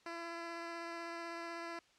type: tone with vibrato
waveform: 10% pulse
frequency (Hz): 337.2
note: E4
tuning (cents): +39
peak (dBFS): -34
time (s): 0.06-1.79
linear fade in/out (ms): 2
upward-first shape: triangle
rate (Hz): 16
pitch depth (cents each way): 12
effects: white hiss -68 dBFS RMS until 1.98 s + low-pass 5000 Hz 12 dB/octave